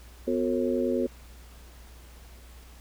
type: harmonic tone with a mistuned harmonic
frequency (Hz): 90.3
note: F#2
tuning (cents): -42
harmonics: 3 / 4 / 5 / 6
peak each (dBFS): -28 / -29 / -30 / -31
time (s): 0.27-1.07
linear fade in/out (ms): 10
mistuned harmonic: 3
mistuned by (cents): -140
effects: added 60 Hz sine -47 dBFS peak until 2.8 s + pink hiss -54 dBFS RMS until 2.8 s